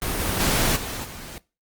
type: noise with level steps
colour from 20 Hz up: pink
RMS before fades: -26 / -24 / -21 / -31 / -38 dBFS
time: 0.02-1.38 s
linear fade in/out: 0 ms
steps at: 0.19 / 0.4 / 0.76 / 1.04 s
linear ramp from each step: 5 ms
effects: noise-tail reverb RT60 0.3 s tail -22 dB re dry + Opus 24 kbps